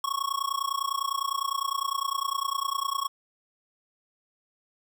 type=tone with amplitude modulation; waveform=square; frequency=1102 Hz; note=C#6; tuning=11 cents flat; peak=-24 dBFS; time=0.04-3.08 s; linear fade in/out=2 ms; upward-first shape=sine; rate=29.9 Hz; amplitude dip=95%; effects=none